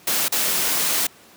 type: noise with dropouts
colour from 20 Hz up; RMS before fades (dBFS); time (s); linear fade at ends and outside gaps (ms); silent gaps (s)
white; -21; 0.07-1.07; 5; 0.283-0.321
effects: pink hiss -49 dBFS RMS until 1.36 s + high-pass 150 Hz 12 dB/octave